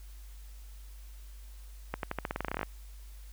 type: accelerating click train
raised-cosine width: 0.5 ms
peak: -17 dBFS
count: 16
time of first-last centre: 1.94-2.631 s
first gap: 92 ms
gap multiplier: 0.89
effects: added 50 Hz sine -45 dBFS peak until 3.32 s + white hiss -60 dBFS RMS until 3.32 s